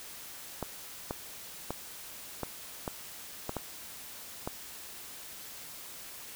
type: clicks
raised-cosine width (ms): 1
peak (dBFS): -19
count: 8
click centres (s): 0.627 / 1.109 / 1.706 / 2.433 / 2.878 / 3.494 / 3.567 / 4.475
effects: white hiss -46 dBFS RMS until 6.35 s